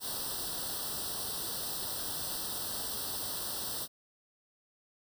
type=noise with comb filter; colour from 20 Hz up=white; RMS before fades=-37 dBFS; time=0-3.88 s; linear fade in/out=50 ms; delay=0.22 ms; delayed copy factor=+1; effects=none